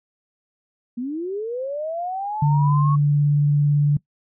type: linear sweep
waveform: sine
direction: up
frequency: 231 to 1118 Hz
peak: -24 dBFS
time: 0.97-2.96 s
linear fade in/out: 10 ms
type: tone with vibrato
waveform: sine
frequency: 145.7 Hz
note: D3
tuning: 13 cents flat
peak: -14 dBFS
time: 2.42-3.97 s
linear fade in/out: 5 ms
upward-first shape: sine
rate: 18 Hz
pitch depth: 10 cents each way
effects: noise-tail reverb RT60 0.1 s tail -21 dB re dry